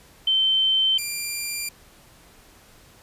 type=tone pair in turn; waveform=sine / 10% pulse; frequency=3095 / 2384 Hz; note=G7 / D7; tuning=-23 / +25 cents; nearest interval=perfect fourth; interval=452 cents; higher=first; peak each=-17 / -18 dBFS; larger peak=first; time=0.27-0.98 / 0.98-1.69 s; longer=neither; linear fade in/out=5 ms; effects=pink hiss -52 dBFS RMS until 3.02 s + resampled to 32000 Hz